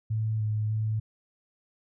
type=tone with pitch steps; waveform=sine; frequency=109.7 / 107.3 / 109 Hz; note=A2 / A2 / A2; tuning=-5 / -43 / -16 cents; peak=-25 dBFS; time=0.1-1 s; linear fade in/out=10 ms; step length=300 ms; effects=none